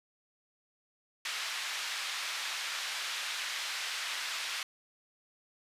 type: band-pass noise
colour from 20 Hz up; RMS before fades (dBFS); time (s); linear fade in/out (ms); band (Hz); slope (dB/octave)
white; -37; 1.25-4.63; 2; 1300 to 3900; 12
effects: resampled to 32000 Hz